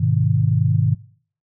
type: chord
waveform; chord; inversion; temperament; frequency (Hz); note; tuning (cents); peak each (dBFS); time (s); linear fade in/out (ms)
sine; G# minor; none; equal with one note detuned; 103.83 / 126.5 / 155.56; G#2 / B2 / D#3; 0 / +42 / 0; -19; 0-0.95; 10
effects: noise-tail reverb RT60 0.5 s tail -20 dB re dry